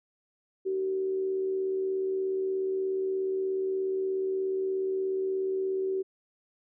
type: tone with amplitude modulation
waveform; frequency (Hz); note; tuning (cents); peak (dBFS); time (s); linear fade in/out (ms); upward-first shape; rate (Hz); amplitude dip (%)
sine; 381; G4; -49; -25; 0.65-6.03; 20; sine; 76.8; 35
effects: none